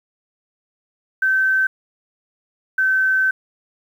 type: tone pair in turn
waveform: sine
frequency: 1542 / 1536.5 Hz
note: G6 / G6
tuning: -29 / -35 cents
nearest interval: unison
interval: 6 cents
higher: first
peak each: -14 dBFS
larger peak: neither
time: 1.22-1.67 / 2.78-3.31 s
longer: second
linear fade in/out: 5 ms
effects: 8-bit